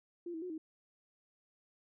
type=tone with pitch steps; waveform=sine; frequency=346 / 322.5 / 362.9 / 316.8 Hz; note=F4 / E4 / F#4 / D#4; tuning=-16 / -38 / -34 / +31 cents; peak=-39 dBFS; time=0.26-0.58 s; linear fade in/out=5 ms; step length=80 ms; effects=none